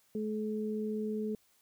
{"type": "tone pair together", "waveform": "sine", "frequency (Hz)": [214.4, 428.9], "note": ["A3", "A4"], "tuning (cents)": [-45, -44], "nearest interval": "octave", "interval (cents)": 1201, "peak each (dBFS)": [-34, -36], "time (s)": [0.15, 1.35], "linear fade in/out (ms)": 2, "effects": ["white hiss -69 dBFS RMS until 1.61 s"]}